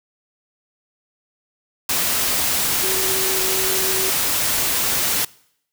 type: tone in noise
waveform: sine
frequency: 379.8 Hz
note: F#4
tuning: 45 cents sharp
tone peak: -26 dBFS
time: 2.83-4.1 s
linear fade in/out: 5 ms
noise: white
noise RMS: -20 dBFS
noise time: 1.89-5.25 s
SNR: -9 dB
effects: noise-tail reverb RT60 0.7 s tail -23 dB re dry